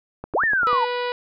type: click train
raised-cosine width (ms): 1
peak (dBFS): -18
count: 6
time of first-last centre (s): 0.24-0.73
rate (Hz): 10.2
type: linear two-way sweep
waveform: sine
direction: up then down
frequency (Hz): 230 to 1859 to 874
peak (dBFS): -17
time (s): 0.34-0.85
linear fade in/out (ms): 10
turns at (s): 0.44
type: harmonic tone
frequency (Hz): 490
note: B4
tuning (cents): -14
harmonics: 1 / 2 / 3 / 4 / 5 / 6 / 7 / 8 / 9 / 10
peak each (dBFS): -25 / -28 / -34 / -35 / -37 / -37 / -44 / -39 / -45 / -46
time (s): 0.67-1.12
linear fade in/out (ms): 0
effects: none